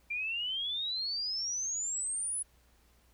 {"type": "exponential sweep", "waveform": "sine", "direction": "up", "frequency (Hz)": [2359, 10350], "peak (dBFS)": -32, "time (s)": [0.1, 2.43], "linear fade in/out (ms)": 10, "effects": ["added 60 Hz sine -65 dBFS peak until 3.13 s", "pink hiss -68 dBFS RMS until 3.13 s"]}